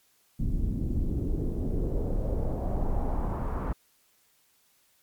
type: noise with low-pass filter sweep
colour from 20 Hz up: brown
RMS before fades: -28 dBFS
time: 0.39-3.73 s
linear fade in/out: 5 ms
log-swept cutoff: 210 to 1200 Hz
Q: 2.1
effects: white hiss -66 dBFS RMS until 5.02 s + MP3 96 kbps